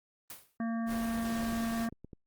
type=noise with exponential decay; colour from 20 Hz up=white; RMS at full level=-41 dBFS; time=0.3-0.57 s; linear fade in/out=2 ms; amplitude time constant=57 ms
type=harmonic tone; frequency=228.7 Hz; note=A#3; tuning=33 cents flat; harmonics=1 / 3 / 5 / 7 / 8; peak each=-31 / -41 / -45 / -48 / -49 dBFS; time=0.6-1.89 s; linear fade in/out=2 ms
type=noise; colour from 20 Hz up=pink; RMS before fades=-42 dBFS; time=0.86-1.89 s; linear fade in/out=50 ms
type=clicks; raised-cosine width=3 ms; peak=-33 dBFS; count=7; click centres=1.171 / 1.328 / 1.526 / 1.714 / 1.926 / 2.046 / 2.132 s
effects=Opus 32 kbps